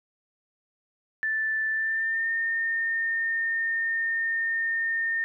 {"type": "tone with pitch glide", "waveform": "sine", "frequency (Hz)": [1761, 1823.1], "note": ["A6", "A#6"], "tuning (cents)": [1, -39], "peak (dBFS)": -24, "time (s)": [1.23, 5.24], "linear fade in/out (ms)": 0, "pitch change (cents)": 60, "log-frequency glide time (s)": [1.71, 2.3], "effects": []}